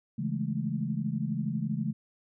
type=chord; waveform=sine; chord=A major seventh; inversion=first; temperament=equal; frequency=138.59 / 164.81 / 207.7 / 220 Hz; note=C#3 / E3 / G#3 / A3; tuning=0 / 0 / 0 / 0 cents; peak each=-34 dBFS; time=0.18-1.93 s; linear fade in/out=10 ms; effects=none